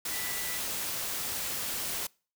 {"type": "tone in noise", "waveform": "sine", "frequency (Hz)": 1975.5, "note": "B6", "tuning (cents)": 0, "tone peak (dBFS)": -41, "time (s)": [0.11, 0.58], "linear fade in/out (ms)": 5, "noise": "white", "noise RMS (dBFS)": -34, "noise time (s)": [0.05, 2.07], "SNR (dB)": -10, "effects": ["noise-tail reverb RT60 0.4 s tail -26 dB re dry"]}